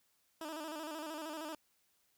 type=tone with vibrato; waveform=15% pulse; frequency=311.1 Hz; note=D#4; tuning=in tune; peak=-35 dBFS; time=0.41-1.55 s; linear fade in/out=2 ms; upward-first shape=square; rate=13 Hz; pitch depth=69 cents each way; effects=white hiss -75 dBFS RMS until 2.17 s